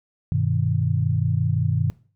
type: chord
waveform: sine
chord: G augmented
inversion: none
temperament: equal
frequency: 98 / 123.47 / 155.56 Hz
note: G2 / B2 / D#3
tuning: 0 / 0 / 0 cents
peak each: -23 dBFS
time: 0.32-1.9 s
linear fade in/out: 0 ms
effects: noise-tail reverb RT60 0.4 s tail -20 dB re dry